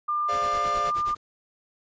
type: tone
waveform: sine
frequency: 1199 Hz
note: D6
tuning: 36 cents sharp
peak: -23 dBFS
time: 0.08-1.15 s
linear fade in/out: 10 ms
type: chord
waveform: 45% pulse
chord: D half-diminished seventh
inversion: second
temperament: equal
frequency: 415.3 / 523.3 / 587.3 / 698.5 Hz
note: Ab4 / C5 / D5 / F5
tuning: 0 / 0 / 0 / 0 cents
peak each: -39 / -39 / -34 / -33 dBFS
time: 0.28-0.91 s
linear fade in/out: 20 ms
type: noise with tremolo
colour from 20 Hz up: pink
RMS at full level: -38 dBFS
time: 0.32-1.17 s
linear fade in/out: 5 ms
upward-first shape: sine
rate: 9.4 Hz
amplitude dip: 95%
effects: resampled to 16000 Hz